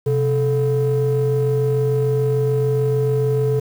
triangle ring-modulated tone, 282.6 Hz, C#4, 34 cents sharp, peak -9 dBFS, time 0.06-3.6 s, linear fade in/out 10 ms, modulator 153 Hz, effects tanh soft clip ceiling -10 dBFS + 7-bit

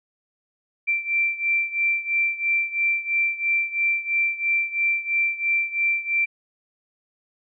sine beating tone pair, 2349 / 2352 Hz, D7 / D7, 0 / +2 cents, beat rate 3 Hz, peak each -22 / -25 dBFS, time 0.87-6.26 s, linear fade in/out 20 ms, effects none

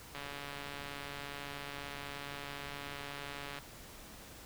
click train, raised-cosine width 0.3 ms, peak -27 dBFS, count 489, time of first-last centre 0.15-3.587 s, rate 142 Hz, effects pink hiss -52 dBFS RMS until 4.45 s

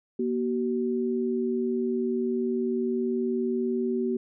sine tone pair together, 238.8 / 379.1 Hz, A#3 / F#4, +42 / +42 cents, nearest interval minor sixth, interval 800 cents, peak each -27 dBFS, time 0.19-4.17 s, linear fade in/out 5 ms, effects none

